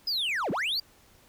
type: linear two-way sweep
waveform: triangle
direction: down then up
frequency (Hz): 5120 to 137.7 to 4841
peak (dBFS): -25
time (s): 0.07-0.8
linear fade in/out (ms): 5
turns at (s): 0.51
effects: pink hiss -59 dBFS RMS until 1.28 s